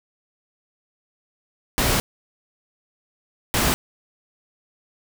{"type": "noise bursts at uneven times", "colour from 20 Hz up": "pink", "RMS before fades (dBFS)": -20, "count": 2, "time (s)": [[1.78, 2], [3.54, 3.74]], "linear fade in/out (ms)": 0, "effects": []}